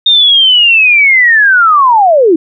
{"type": "linear sweep", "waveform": "sine", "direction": "down", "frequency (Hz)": [3686, 301], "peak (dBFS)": -3, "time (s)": [0.06, 2.36], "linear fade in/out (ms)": 5, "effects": []}